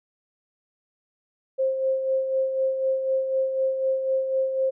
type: tone with tremolo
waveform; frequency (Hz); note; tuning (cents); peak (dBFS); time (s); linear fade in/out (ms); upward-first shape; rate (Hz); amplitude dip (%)
sine; 529; C5; +19; -19; 1.58-4.71; 20; sine; 4; 50
effects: none